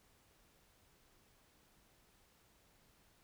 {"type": "silence", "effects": ["pink hiss -70 dBFS RMS until 3.23 s"]}